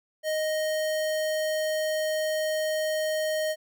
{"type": "tone", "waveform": "square", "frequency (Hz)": 622.3, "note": "D#5", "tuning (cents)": 0, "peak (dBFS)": -26, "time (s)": [0.23, 3.56], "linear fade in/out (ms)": 50, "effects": []}